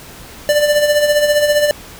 square tone with tremolo, 591 Hz, D5, 11 cents sharp, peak -9 dBFS, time 0.49-1.71 s, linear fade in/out 0 ms, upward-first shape sine, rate 15 Hz, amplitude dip 55%, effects pink hiss -36 dBFS RMS until 1.99 s

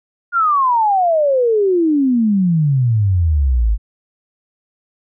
sine exponential sweep, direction down, 1436 to 49.71 Hz, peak -11 dBFS, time 0.32-3.78 s, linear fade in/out 50 ms, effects none

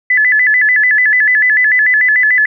sine tone with vibrato, 1855 Hz, A#6, 9 cents flat, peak -7 dBFS, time 0.1-2.46 s, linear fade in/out 5 ms, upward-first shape square, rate 6.8 Hz, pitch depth 130 cents each way, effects none

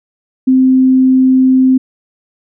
sine tone, 259.9 Hz, C4, 11 cents flat, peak -5 dBFS, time 0.47-1.78 s, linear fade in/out 10 ms, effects none

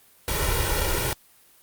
pink noise with comb filter, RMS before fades -24 dBFS, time 0.28-1.13 s, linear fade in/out 0 ms, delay 2.1 ms, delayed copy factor +0.8, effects white hiss -56 dBFS RMS until 1.62 s + Opus 32 kbps

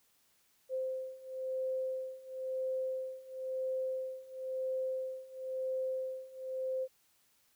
sine beating tone pair, 520 / 520.98 Hz, C5 / C5, -11 / -8 cents, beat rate 0.98 Hz, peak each -39 / -37 dBFS, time 0.69-6.88 s, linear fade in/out 50 ms, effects white hiss -71 dBFS RMS until 7.55 s

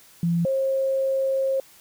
sine tone pair in turn, 170 / 535.8 Hz, F3 / C5, -46 / +41 cents, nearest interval octave + minor sixth, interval 1987 cents, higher second, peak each -19 / -20 dBFS, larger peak first, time 0.23-0.45 / 0.45-1.6 s, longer second, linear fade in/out 2 ms, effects white hiss -52 dBFS RMS until 1.8 s

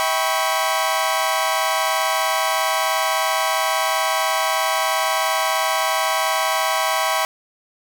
sawtooth chord, C# half-diminished seventh, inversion first, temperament equal with one note detuned, 644.2 / 784 / 987.8 / 1108.7 Hz, E5 / G5 / B5 / C#6, -40 / 0 / 0 / 0 cents, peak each -20 dBFS, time 0-7.25 s, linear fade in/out 0 ms, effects none

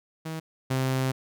sawtooth tone pair in turn, 160 / 131.26 Hz, D#3 / C3, +49 / +6 cents, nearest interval minor third, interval 343 cents, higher first, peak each -28 / -20 dBFS, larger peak second, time 0.25-0.4 / 0.7-1.12 s, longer second, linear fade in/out 10 ms, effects none

